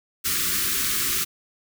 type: band-stop noise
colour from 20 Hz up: white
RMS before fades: -24 dBFS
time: 0.24-1.25 s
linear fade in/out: 20 ms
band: 430 to 1100 Hz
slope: 96 dB/octave
effects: none